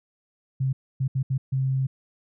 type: tone bursts at uneven times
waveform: sine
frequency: 132.8 Hz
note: C3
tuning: 26 cents sharp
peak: -21 dBFS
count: 5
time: 0.6-0.73 / 1-1.08 / 1.15-1.23 / 1.3-1.38 / 1.52-1.87 s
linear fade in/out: 10 ms
effects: none